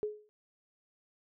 sine tone with exponential decay, 422.4 Hz, G#4, 29 cents sharp, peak -28 dBFS, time 0.03-0.29 s, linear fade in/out 0 ms, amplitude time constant 56 ms, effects none

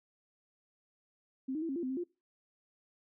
sine tone with pitch steps, 263.4 / 310.9 / 330 / 270.2 / 343.5 / 257.5 / 263.9 / 350.7 Hz, C4 / D#4 / E4 / C#4 / F4 / C4 / C4 / F4, +12 / -1 / +2 / -44 / -29 / -28 / +15 / +7 cents, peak -33 dBFS, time 1.48-2.04 s, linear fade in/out 10 ms, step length 70 ms, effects noise-tail reverb RT60 0.3 s tail -25 dB re dry

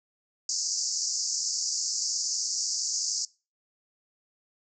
white band-pass noise, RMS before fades -30 dBFS, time 0.49-3.25 s, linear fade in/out 2 ms, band 4700 to 7200 Hz, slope 96 dB/octave, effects noise-tail reverb RT60 0.3 s tail -22 dB re dry

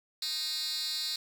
10% pulse tone with high-pass filter, 309.7 Hz, D#4, 8 cents flat, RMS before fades -34 dBFS, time 0.22-1.16 s, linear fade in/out 2 ms, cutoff 4000 Hz, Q 4.8, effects none

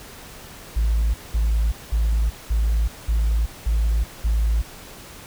sine tone bursts, 55 Hz, A1, in tune, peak -15 dBFS, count 7, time 0.76-4.62 s, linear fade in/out 10 ms, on 380 ms, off 200 ms, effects tanh soft clip ceiling -14 dBFS + pink hiss -41 dBFS RMS until 5.26 s

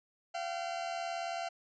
40% pulse tone pair together, 686.4 / 765 Hz, F5 / G5, -30 / -42 cents, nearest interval major second, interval 188 cents, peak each -36 / -40 dBFS, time 0.34-1.49 s, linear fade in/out 10 ms, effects resampled to 16000 Hz

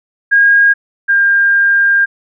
sine tone pair in turn, 1629 / 1602.9 Hz, G#6 / G6, -34 / +38 cents, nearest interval unison, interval 28 cents, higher first, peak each -5 / -7 dBFS, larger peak first, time 0.31-0.74 / 1.08-2.06 s, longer second, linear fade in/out 20 ms, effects none

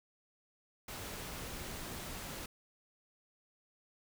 pink noise, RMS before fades -44 dBFS, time 0.88-2.46 s, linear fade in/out 5 ms, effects none

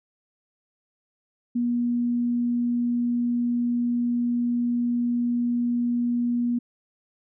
sine tone, 240.3 Hz, B3, 47 cents flat, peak -21 dBFS, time 1.55-6.59 s, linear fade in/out 10 ms, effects none

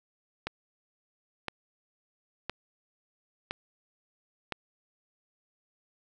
click train, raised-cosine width 0.3 ms, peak -16 dBFS, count 5, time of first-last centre 0.47-4.523 s, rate 0.987 Hz, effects none

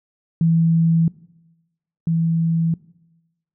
sine tone pair in turn, 164.81 / 164.81 Hz, E3 / E3, 0 / 0 cents, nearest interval unison, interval 0 cents, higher neither, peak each -13 / -16 dBFS, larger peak first, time 0.41-1.08 / 2.07-2.74 s, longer neither, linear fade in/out 2 ms, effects noise-tail reverb RT60 1.0 s tail -20 dB re dry

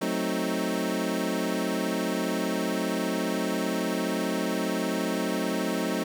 25% pulse chord, F# diminished seventh, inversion none, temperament equal, 185 / 220 / 261.6 / 311.1 Hz, F#3 / A3 / C4 / Eb4, 0 / 0 / 0 / 0 cents, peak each -28 dBFS, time 0.01-6.04 s, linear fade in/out 10 ms, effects none

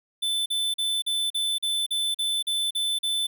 square tone bursts, 3520 Hz, A7, in tune, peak -24 dBFS, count 11, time 0.22-3.27 s, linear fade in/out 10 ms, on 240 ms, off 41 ms, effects none

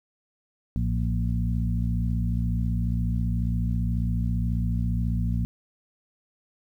harmonic tone with a mistuned harmonic, 58.27 Hz, A#1, in tune, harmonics 1 / 2 / 3 / 4, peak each -26 / -27 / -30 / -33 dBFS, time 0.76-5.45 s, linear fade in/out 0 ms, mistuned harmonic 2, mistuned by -56 cents, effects 10-bit

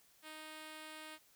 5% pulse tone, 311.1 Hz, D#4, in tune, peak -37 dBFS, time 0.22-1.19 s, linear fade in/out 50 ms, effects white hiss -68 dBFS RMS until 1.35 s

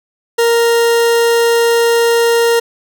40% pulse tone, 466.2 Hz, A#4, in tune, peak -8 dBFS, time 0.38-2.6 s, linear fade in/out 10 ms, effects none

